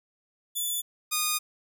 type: tone pair in turn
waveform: 5% pulse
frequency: 3478 / 1229.7 Hz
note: A7 / D#6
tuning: -21 / -21 cents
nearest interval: octave + tritone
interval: 1800 cents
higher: first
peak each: -20 / -13 dBFS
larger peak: second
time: 0.55-0.82 / 1.11-1.39 s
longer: second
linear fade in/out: 20 ms
effects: none